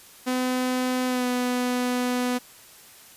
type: tone with pitch glide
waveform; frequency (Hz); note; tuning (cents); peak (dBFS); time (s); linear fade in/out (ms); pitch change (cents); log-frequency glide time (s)
sawtooth; 253.7 to 248.2; B3 to B3; +47 to +9; -19; 0.26-2.39; 20; -38; 1.07-1.26
effects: white hiss -49 dBFS RMS until 3.16 s + resampled to 32000 Hz